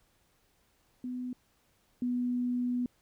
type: tone pair in turn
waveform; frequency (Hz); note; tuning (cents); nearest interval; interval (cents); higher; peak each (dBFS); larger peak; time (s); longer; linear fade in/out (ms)
sine; 250 / 246.1; B3 / B3; +21 / -6; unison; 27; first; -34 / -28; second; 1.04-1.33 / 2.02-2.86; second; 2
effects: pink hiss -70 dBFS RMS until 3.01 s